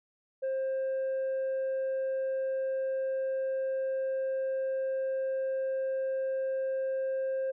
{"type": "tone", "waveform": "sine", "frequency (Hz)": 530, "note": "C5", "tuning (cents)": 22, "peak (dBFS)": -26, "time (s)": [0.42, 7.52], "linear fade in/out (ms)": 20, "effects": ["tanh soft clip ceiling -28 dBFS"]}